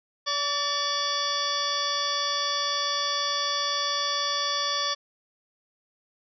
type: harmonic tone with a mistuned harmonic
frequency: 573 Hz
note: D5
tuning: 43 cents flat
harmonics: 1 / 2 / 3 / 4 / 5 / 6 / 8 / 9 / 10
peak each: -36 / -30 / -35 / -42 / -42 / -30 / -31 / -36 / -37 dBFS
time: 0.26-4.95 s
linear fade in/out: 20 ms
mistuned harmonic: 3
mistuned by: +56 cents
effects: none